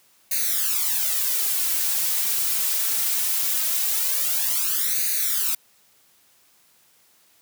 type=noise with flanger; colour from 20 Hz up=blue; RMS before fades=-23 dBFS; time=0.31-5.55 s; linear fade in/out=5 ms; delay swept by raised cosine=0.46 to 4.56 ms; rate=0.21 Hz; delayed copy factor=+0.95; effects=white hiss -59 dBFS RMS until 7.41 s + high-pass 80 Hz 12 dB/octave